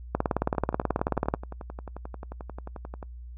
two click trains, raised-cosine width 1 ms, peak -24 / -10 dBFS, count 29 / 23, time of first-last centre 0.55-3.028 / 0.15-1.339 s, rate 11.3 / 18.5 Hz, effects noise-tail reverb RT60 0.1 s tail -26 dB re dry + added 60 Hz sine -39 dBFS peak until 3.37 s

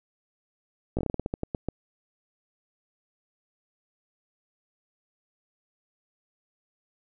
slowing click train, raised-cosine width 2 ms, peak -15 dBFS, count 13, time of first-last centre 0.97-1.686 s, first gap 17 ms, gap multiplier 1.21, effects none

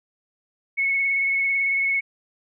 sine tone with vibrato, 2200 Hz, C#7, 14 cents flat, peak -19 dBFS, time 0.77-2.01 s, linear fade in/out 20 ms, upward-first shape sine, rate 18 Hz, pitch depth 18 cents each way, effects none

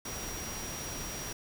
sine tone in noise, 5710 Hz, F8, 37 cents sharp, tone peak -42 dBFS, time 0.05-1.33 s, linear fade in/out 5 ms, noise pink, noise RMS -40 dBFS, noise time 0.05-1.33 s, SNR -5 dB, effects none

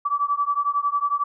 sine beating tone pair, 1148 / 1159 Hz, D6 / D6, -40 / -23 cents, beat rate 11 Hz, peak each -23 dBFS, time 0.05-1.24 s, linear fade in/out 10 ms, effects none

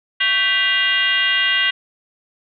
sine tone with frequency modulation, 2400 Hz, D7, 37 cents sharp, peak -14 dBFS, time 0.2-1.71 s, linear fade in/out 10 ms, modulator 427 Hz, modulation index 2.1, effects none

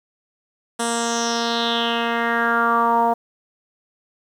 10% pulse tone with low-pass filter sweep, 233.1 Hz, A#3, in tune, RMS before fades -20 dBFS, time 0.79-3.14 s, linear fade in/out 10 ms, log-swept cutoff 9400 to 800 Hz, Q 4.5, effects 8-bit

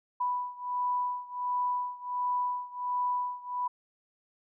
sine beating tone pair, 987.8 / 989.2 Hz, B5 / B5, 0 / +3 cents, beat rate 1.4 Hz, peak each -31 / -33 dBFS, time 0.2-3.68 s, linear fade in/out 10 ms, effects none

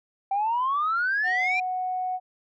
sine exponential sweep, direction up, 770 to 2419 Hz, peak -21 dBFS, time 0.31-1.6 s, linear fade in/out 5 ms
sine tone, 738 Hz, F#5, 5 cents flat, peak -25 dBFS, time 1.23-2.2 s, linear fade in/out 50 ms
effects tanh soft clip ceiling -18 dBFS

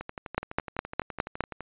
two click trains, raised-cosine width 0.5 ms, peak -9 / -21 dBFS, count 6 / 20, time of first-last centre 0.38-1.407 / 0.01-1.607 s, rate 4.87 / 11.9 Hz, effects resampled to 8000 Hz

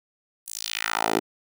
10% pulse tone with high-pass filter sweep, 55 Hz, A1, in tune, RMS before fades -27 dBFS, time 0.46-1.2 s, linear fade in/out 20 ms, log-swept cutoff 10000 to 340 Hz, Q 1.9, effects none

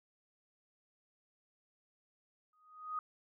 sine tone with exponential growth, 1247 Hz, D#6, 3 cents sharp, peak -33 dBFS, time 2.53-2.99 s, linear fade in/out 2 ms, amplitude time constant 100 ms, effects none

